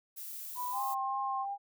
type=noise; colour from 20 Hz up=violet; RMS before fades=-43 dBFS; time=0.16-0.95 s; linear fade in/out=20 ms
type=tone with pitch glide; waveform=sine; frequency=987.8 to 1064.8 Hz; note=B5 to C6; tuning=0 to +30 cents; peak=-34 dBFS; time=0.55-1.46 s; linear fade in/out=50 ms; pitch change=+130 cents; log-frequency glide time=0.7-0.84 s
type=tone with vibrato; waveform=sine; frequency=796 Hz; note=G5; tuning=26 cents sharp; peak=-34 dBFS; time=0.72-1.58 s; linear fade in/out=50 ms; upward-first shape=triangle; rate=2.6 Hz; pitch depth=28 cents each way
effects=none